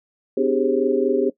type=tone cluster; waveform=sine; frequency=256.6 / 299 / 387.4 / 411.8 / 535 Hz; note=C4 / D4 / G4 / G#4 / C5; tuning=-34 / +31 / -20 / -15 / +38 cents; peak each=-24 / -26 / -21 / -21 / -25 dBFS; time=0.37-1.3 s; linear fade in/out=5 ms; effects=noise-tail reverb RT60 0.1 s tail -19 dB re dry